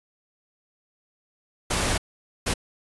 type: noise bursts at uneven times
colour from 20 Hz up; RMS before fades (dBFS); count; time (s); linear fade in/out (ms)
pink; -24; 2; 1.7-1.98 / 2.46-2.54; 10
effects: resampled to 24000 Hz

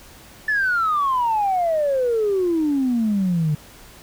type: exponential sweep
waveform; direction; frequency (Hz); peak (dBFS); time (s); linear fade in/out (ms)
sine; down; 1764 to 146.83; -16; 0.48-3.55; 5
effects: tanh soft clip ceiling -13 dBFS + pink hiss -45 dBFS RMS until 4.02 s

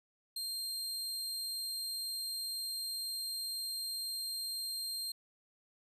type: tone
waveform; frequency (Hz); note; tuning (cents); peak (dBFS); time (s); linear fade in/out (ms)
sawtooth; 4186; C8; 0; -34; 0.36-5.12; 5
effects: resampled to 32000 Hz

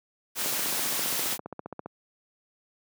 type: noise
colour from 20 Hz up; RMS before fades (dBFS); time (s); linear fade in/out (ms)
white; -29; 0.35-1.38; 50
type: click train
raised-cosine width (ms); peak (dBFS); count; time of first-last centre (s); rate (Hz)
1; -22; 22; 0.46-1.86; 15
effects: high-pass 150 Hz 12 dB/octave

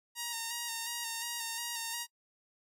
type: tone with vibrato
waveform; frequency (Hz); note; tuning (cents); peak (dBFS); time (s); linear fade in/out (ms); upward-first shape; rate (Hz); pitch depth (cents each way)
5% pulse; 932.3; A#5; 0; -24; 0.15-2.07; 50; square; 2.8; 28
effects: noise-tail reverb RT60 0.1 s tail -25 dB re dry + AAC 64 kbps

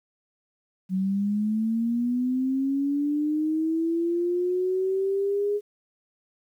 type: linear sweep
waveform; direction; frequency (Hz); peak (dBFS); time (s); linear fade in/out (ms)
sine; up; 185 to 415.3; -22; 0.89-5.61; 50
effects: 10-bit

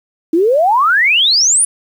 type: exponential sweep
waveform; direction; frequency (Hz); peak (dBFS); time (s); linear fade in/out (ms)
sine; up; 311.1 to 10100; -8; 0.33-1.65; 5
effects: 7-bit

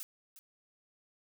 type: noise with echo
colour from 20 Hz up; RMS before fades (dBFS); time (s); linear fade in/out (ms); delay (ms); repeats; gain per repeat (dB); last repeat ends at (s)
blue; -42; 0-0.03; 0; 360; 1; -12; 0.39
effects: none

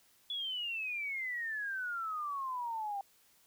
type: exponential sweep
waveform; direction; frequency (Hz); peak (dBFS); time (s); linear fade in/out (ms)
sine; down; 3434 to 783; -35; 0.3-3.01; 2
effects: white hiss -67 dBFS RMS until 3.46 s

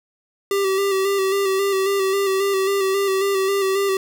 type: tone with vibrato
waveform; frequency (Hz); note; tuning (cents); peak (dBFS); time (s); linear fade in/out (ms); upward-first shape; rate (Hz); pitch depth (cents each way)
square; 390.2; G4; -8; -18; 0.51-3.97; 2; square; 3.7; 30
effects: none

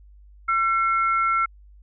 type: tone pair together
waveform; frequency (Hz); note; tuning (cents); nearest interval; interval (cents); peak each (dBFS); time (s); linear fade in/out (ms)
sine; 1350 / 2161; E6 / C#7; +41 / -45; minor sixth; 814; -19 / -26; 0.48-1.46; 10
effects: added 50 Hz sine -46 dBFS peak until 1.82 s

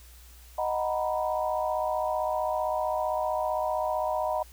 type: chord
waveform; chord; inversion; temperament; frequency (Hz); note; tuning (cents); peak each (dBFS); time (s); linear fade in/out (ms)
sine; B major seventh; first; equal; 622.3 / 740 / 932.3 / 987.8; D#5 / F#5 / A#5 / B5; 0 / 0 / 0 / 0; -29 / -31 / -34 / -33; 0.58-4.43; 5
effects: added 60 Hz sine -49 dBFS peak until 4.52 s + white hiss -55 dBFS RMS until 4.52 s

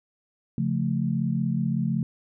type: chord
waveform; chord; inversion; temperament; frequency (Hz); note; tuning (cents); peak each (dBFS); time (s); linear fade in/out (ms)
sine; Db augmented; none; equal; 138.59 / 174.61 / 220; Db3 / F3 / A3; 0 / 0 / 0; -27; 0.58-2.03; 2
effects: none

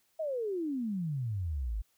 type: exponential sweep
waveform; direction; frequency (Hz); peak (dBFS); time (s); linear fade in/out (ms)
sine; down; 659.3 to 48; -31; 0.19-1.82; 10
effects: white hiss -72 dBFS RMS until 1.97 s

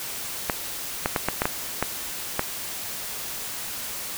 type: clicks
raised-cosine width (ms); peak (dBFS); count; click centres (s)
0.5; -6; 8; 0.498 / 1.059 / 1.162 / 1.286 / 1.419 / 1.455 / 1.826 / 2.394
effects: white hiss -33 dBFS RMS until 4.17 s

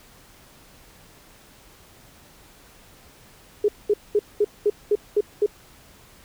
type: tone bursts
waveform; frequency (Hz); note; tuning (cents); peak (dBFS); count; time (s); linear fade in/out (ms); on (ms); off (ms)
sine; 415.3; G#4; 0; -15; 8; 3.64-5.462; 5; 44; 210
effects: pink hiss -51 dBFS RMS until 6.24 s

